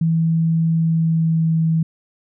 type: tone with pitch glide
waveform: sine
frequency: 163.5 to 161.9 Hz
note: E3 to E3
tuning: -14 to -31 cents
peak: -14 dBFS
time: 0.01-1.83 s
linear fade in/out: 5 ms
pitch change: -17 cents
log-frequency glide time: 0.74-1.58 s
effects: none